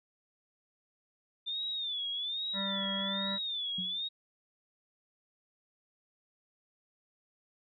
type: tone with vibrato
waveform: sine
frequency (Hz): 3556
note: A7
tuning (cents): +18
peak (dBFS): -33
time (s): 1.46-4.09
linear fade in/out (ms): 20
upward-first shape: sine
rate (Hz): 1.2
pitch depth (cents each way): 130
type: harmonic tone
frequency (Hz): 196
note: G3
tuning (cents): 0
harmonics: 1 / 3 / 5 / 7 / 9 / 10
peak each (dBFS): -37 / -42 / -44 / -45 / -47 / -47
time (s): 2.53-3.39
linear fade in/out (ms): 50
type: tone with exponential decay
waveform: sine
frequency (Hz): 184.1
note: F#3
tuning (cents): -8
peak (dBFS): -35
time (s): 3.78-4.02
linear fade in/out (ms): 5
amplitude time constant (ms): 51
effects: none